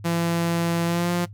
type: tone with pitch glide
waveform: sawtooth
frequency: 169.2 to 174.86 Hz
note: E3 to F3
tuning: +45 to +2 cents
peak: -17 dBFS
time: 0.04-1.26 s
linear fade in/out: 20 ms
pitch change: +57 cents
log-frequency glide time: 0.85-1.11 s
effects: noise-tail reverb RT60 0.1 s tail -17 dB re dry + added 103 Hz sine -38 dBFS peak until 1.33 s